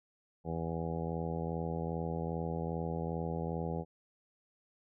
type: harmonic tone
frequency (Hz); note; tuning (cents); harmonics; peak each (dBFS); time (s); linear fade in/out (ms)
82.5; E2; +2; 1 / 2 / 3 / 4 / 5 / 6 / 7 / 8 / 9 / 10; -42 / -37 / -45 / -46 / -43 / -42 / -48 / -53 / -46 / -47; 0.44-3.85; 50
effects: none